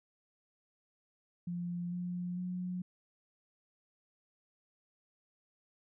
sine tone with pitch steps, 174.61 / 177.66 / 180.77 Hz, F3 / F3 / F#3, 0 / +30 / -40 cents, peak -35 dBFS, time 1.47-2.82 s, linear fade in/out 5 ms, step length 450 ms, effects none

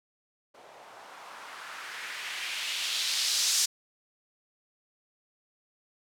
violet noise with low-pass filter sweep, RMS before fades -33 dBFS, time 0.54-3.66 s, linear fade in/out 10 ms, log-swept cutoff 590 to 5900 Hz, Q 1.6, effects none

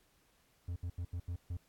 triangle tone bursts at uneven times, 87.1 Hz, F2, 4 cents flat, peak -34 dBFS, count 6, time 0.68-0.76 / 0.83-0.9 / 0.98-1.05 / 1.13-1.2 / 1.28-1.36 / 1.5-1.57 s, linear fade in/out 5 ms, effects pink hiss -71 dBFS RMS until 1.68 s + AAC 64 kbps

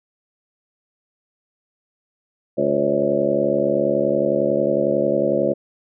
harmonic tone with a mistuned harmonic, 70.9 Hz, C#2, 40 cents sharp, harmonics 2 / 3 / 4 / 5 / 6 / 7 / 8 / 9, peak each -32 / -26 / -27 / -23 / -28 / -23 / -21 / -26 dBFS, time 2.57-5.54 s, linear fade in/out 20 ms, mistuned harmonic 7, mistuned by +67 cents, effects none

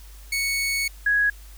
sawtooth / sine tone pair in turn, 2217 / 1663.8 Hz, C#7 / G#6, 0 / +3 cents, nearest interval perfect fourth, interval 497 cents, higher first, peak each -19 / -17 dBFS, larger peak second, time 0.32-0.88 / 1.06-1.3 s, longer first, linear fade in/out 5 ms, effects added 50 Hz sine -41 dBFS peak until 1.57 s + white hiss -51 dBFS RMS until 1.57 s

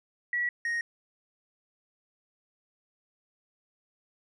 sine / triangle tone pair in turn, 1934 / 1868.1 Hz, B6 / A#6, -37 / +3 cents, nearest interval minor second, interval 60 cents, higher first, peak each -26 dBFS, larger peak neither, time 0.33-0.49 / 0.65-0.81 s, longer neither, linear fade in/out 2 ms, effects resampled to 22050 Hz

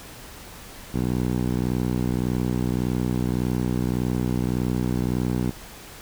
10% pulse tone with band-pass filter, 61.74 Hz, B1, in tune, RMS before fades -24 dBFS, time 0.94-5.51 s, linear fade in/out 5 ms, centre 180 Hz, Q 0.66, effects pink hiss -42 dBFS RMS until 6.01 s

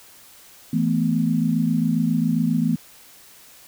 sine chord, E suspended fourth, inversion none, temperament just, 164.81 / 219.8 / 247.2 Hz, E3 / A3 / B3, 0 / -2 / +2 cents, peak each -22 dBFS, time 0.73-2.76 s, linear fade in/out 5 ms, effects white hiss -48 dBFS RMS until 3.67 s

